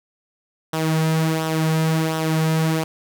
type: tone with flanger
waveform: sawtooth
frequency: 159.5 Hz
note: D#3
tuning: 43 cents sharp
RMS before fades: -20 dBFS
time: 0.73-2.84 s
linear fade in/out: 5 ms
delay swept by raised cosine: 0.43 to 3.63 ms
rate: 1.4 Hz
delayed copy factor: -0.55
effects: none